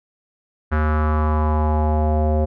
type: tone with low-pass filter sweep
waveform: square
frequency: 76.8 Hz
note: D#2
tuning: 22 cents flat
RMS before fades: -18 dBFS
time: 0.71-2.46 s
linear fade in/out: 20 ms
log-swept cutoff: 1500 to 600 Hz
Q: 3.6
effects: none